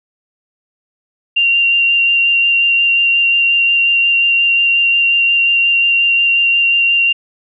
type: tone with vibrato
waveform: sine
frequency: 2770 Hz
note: F7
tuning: 15 cents flat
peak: -9 dBFS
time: 1.36-7.13 s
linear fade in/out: 10 ms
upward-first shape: sine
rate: 5.6 Hz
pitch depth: 12 cents each way
effects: none